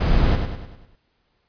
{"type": "noise with echo", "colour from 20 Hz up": "brown", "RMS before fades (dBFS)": -17, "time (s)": [0, 0.36], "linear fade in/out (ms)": 10, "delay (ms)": 100, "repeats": 6, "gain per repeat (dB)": -6, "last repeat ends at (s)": 0.96, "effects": ["pink hiss -68 dBFS RMS until 1.48 s", "resampled to 11025 Hz"]}